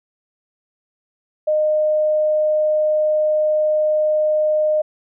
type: tone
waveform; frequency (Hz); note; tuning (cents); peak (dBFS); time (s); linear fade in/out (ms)
sine; 613; D#5; -26; -14; 1.47-4.82; 10
effects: none